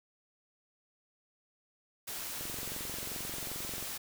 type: noise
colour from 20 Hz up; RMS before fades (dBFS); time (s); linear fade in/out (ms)
white; -40; 2.07-3.98; 10
type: click train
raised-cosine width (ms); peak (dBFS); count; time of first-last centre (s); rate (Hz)
2; -31; 33; 2.41-3.826; 22.6
effects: none